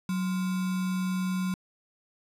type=tone with sample-and-hold; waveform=sine; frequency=185 Hz; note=F#3; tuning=in tune; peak=-26 dBFS; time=0.09-1.54 s; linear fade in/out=2 ms; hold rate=1225 Hz; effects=resampled to 32000 Hz